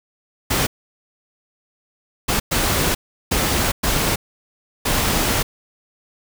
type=noise bursts at uneven times; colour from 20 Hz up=pink; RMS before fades=-19 dBFS; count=6; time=0.5-0.67 / 2.28-2.4 / 2.51-2.95 / 3.31-3.72 / 3.83-4.16 / 4.85-5.43 s; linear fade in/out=10 ms; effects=none